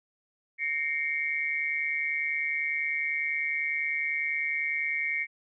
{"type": "tone cluster", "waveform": "sine", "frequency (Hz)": [1854, 2124, 2274], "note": ["A#6", "C7", "C#7"], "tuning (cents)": [-10, 25, 44], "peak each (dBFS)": [-35, -30, -31], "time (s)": [0.58, 5.27], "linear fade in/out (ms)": 50, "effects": []}